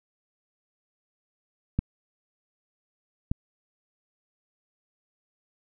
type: clicks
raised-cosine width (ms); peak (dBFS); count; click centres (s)
5; -11 / -13; 2; 1.79 / 3.315
effects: none